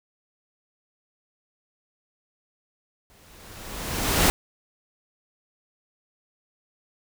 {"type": "noise with exponential growth", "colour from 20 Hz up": "pink", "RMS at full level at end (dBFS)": -17, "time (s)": [3.1, 4.3], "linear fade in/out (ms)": 0, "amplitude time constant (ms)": 260, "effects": []}